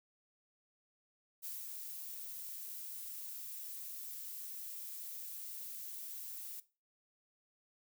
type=noise with ADSR envelope; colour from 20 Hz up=violet; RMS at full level=-43 dBFS; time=1.42-6.6 s; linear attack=32 ms; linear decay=170 ms; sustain=-3 dB; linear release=4 ms; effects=noise-tail reverb RT60 0.3 s tail -17 dB re dry